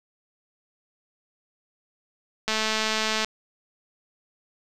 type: click train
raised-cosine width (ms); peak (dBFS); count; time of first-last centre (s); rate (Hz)
0.2; -8; 168; 2.48-3.246; 218
effects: none